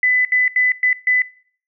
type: tone bursts at uneven times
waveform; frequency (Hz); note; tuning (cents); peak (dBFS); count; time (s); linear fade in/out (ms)
sine; 2002; B6; +23; -12; 5; 0.03-0.25 / 0.32-0.48 / 0.56-0.72 / 0.83-0.93 / 1.07-1.22; 2
effects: noise-tail reverb RT60 0.5 s tail -21 dB re dry